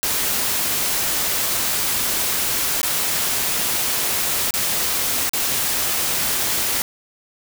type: noise with dropouts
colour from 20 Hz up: white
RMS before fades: -21 dBFS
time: 0.03-6.82 s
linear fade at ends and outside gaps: 0 ms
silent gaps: 2.815-2.831 / 4.508-4.539 / 5.294-5.334 s
effects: none